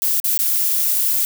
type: noise with dropouts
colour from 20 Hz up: violet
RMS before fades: -18 dBFS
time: 0.02-1.25 s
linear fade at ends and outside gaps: 0 ms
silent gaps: 0.2-0.242 / 0.376-0.39 s
effects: none